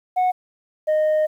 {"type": "tone pair in turn", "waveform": "sine", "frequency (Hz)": [734, 617.2], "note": ["F#5", "D#5"], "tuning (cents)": [-14, -14], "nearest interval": "minor third", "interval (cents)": 300, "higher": "first", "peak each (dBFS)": -13, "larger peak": "neither", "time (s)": [[0.16, 0.32], [0.87, 1.27]], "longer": "second", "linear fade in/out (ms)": 20, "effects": ["tanh soft clip ceiling -15 dBFS", "9-bit"]}